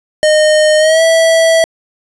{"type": "tone with pitch glide", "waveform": "square", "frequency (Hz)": [614, 654.3], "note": ["D#5", "E5"], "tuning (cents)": [-23, -13], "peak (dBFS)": -7, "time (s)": [0.23, 1.64], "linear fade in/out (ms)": 0, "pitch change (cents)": 110, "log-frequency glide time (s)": [0.78, 1.02], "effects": ["resampled to 24000 Hz", "7-bit"]}